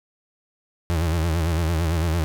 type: tone with vibrato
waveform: 35% pulse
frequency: 82.41 Hz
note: E2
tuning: in tune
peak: -18 dBFS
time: 0.9-2.24 s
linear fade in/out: 0 ms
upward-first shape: sine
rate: 8.9 Hz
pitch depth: 98 cents each way
effects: none